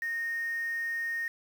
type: tone with quantisation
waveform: sine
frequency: 1850 Hz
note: A#6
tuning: 14 cents flat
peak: -30 dBFS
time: 0.02-1.28 s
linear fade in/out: 2 ms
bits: 8
effects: none